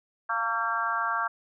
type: harmonic tone with a mistuned harmonic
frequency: 227.7 Hz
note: A#3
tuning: 40 cents flat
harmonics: 3 / 4 / 5 / 6 / 7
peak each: -36 / -33 / -30 / -30 / -32 dBFS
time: 0.29-1.28 s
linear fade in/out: 10 ms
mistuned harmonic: 3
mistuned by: +32 cents
effects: none